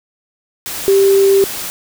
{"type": "tone in noise", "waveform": "sine", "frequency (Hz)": 392, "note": "G4", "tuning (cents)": 0, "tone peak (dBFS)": -7, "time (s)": [0.88, 1.44], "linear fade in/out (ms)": 0, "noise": "white", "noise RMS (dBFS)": -24, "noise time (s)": [0.66, 1.7], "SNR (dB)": 14, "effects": []}